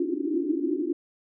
white band-pass noise, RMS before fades -27 dBFS, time 0-0.93 s, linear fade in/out 2 ms, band 280 to 360 Hz, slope 96 dB/octave, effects none

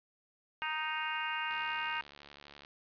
harmonic tone, 311.1 Hz, D#4, in tune, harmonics 3 / 4 / 5 / 6 / 7 / 8 / 9, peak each -39 / -42 / -39 / -44 / -44 / -43 / -41 dBFS, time 0.62-2.01 s, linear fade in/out 0 ms
click train, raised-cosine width 0.2 ms, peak -33 dBFS, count 83, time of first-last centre 1.51-2.649 s, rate 72 Hz
effects resampled to 11025 Hz + 10-bit

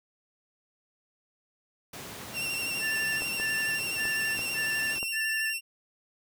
pink high-pass noise, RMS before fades -42 dBFS, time 1.93-4.99 s, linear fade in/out 5 ms, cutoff 120 Hz, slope 12 dB/octave
sawtooth tone with vibrato, 2735 Hz, F7, 37 cents flat, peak -27 dBFS, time 2.33-5.61 s, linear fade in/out 50 ms, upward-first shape square, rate 12 Hz, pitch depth 21 cents each way
sine tone bursts, 1760 Hz, A6, in tune, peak -29 dBFS, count 5, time 2.8-5.54 s, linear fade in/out 50 ms, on 420 ms, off 160 ms
clicks, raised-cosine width 1 ms, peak -24 dBFS, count 5, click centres 3.221 / 3.399 / 4.054 / 4.392 / 5.029 s
effects none

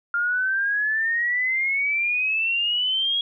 sine exponential sweep, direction up, 1396.9 to 3322 Hz, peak -20 dBFS, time 0.14-3.21 s, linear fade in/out 2 ms, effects none

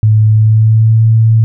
sine tone with pitch glide, 108.2 to 112.02 Hz, A2 to A2, -29 to +32 cents, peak -4 dBFS, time 0.03-1.44 s, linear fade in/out 0 ms, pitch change +61 cents, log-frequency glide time 0.28-1.03 s, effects none

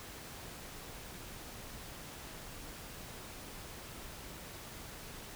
silence, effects pink hiss -48 dBFS RMS until 5.35 s

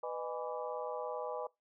harmonic tone with a mistuned harmonic, 165.4 Hz, E3, 6 cents sharp, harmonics 3 / 4 / 5 / 6 / 7, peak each -40 / -42 / -44 / -46 / -47 dBFS, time 0.03-1.47 s, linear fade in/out 5 ms, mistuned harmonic 4, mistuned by -130 cents, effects noise-tail reverb RT60 0.2 s tail -22 dB re dry

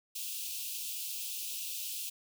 white high-pass noise, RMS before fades -39 dBFS, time 0.15-2.1 s, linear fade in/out 10 ms, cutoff 2500 Hz, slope 96 dB/octave, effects none

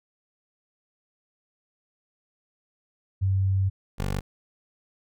sine / 15% pulse tone pair in turn, 96.1 / 48.52 Hz, G2 / G1, -34 / -17 cents, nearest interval octave, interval 1183 cents, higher first, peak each -20 dBFS, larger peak neither, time 3.21-3.7 / 3.98-4.21 s, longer first, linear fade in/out 20 ms, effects none

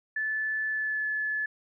sine tone with pitch glide, 1742 to 1723 Hz, A6 to A6, -18 to -37 cents, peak -27 dBFS, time 0.16-1.46 s, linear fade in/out 5 ms, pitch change -19 cents, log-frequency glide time 0.68-1.06 s, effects none

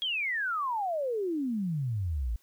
sine exponential sweep, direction down, 3322 to 52.8 Hz, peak -28 dBFS, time 0.02-2.36 s, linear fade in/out 0 ms, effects white hiss -67 dBFS RMS until 2.42 s

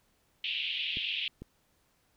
pink band-pass noise, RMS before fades -34 dBFS, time 0.44-1.28 s, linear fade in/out 2 ms, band 2600 to 3400 Hz, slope 48 dB/octave
clicks, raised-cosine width 3 ms, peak -29 dBFS, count 2, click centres 0.971 / 1.42 s
effects pink hiss -71 dBFS RMS until 2.16 s

